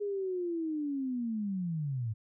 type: linear sweep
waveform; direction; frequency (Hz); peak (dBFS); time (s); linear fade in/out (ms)
sine; down; 415.3 to 104.6; -31; 0-2.14; 20
effects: none